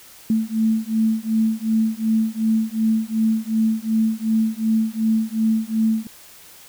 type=beating tone pair; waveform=sine; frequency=220 / 222.7 Hz; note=A3 / A3; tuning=0 / +21 cents; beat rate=2.7 Hz; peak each=-20 dBFS; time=0.3-6.07 s; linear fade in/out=2 ms; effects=white hiss -45 dBFS RMS until 6.68 s